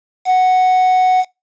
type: tone with quantisation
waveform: triangle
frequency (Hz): 740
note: F#5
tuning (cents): 0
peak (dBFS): -7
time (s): 0.25-1.25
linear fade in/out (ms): 50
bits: 5
effects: noise-tail reverb RT60 0.2 s tail -23 dB re dry + resampled to 16000 Hz